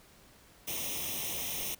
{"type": "noise with comb filter", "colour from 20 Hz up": "white", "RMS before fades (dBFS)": -36, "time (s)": [0.67, 1.75], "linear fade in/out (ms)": 10, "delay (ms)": 0.33, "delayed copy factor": 0.8, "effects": ["pink hiss -59 dBFS RMS until 1.79 s"]}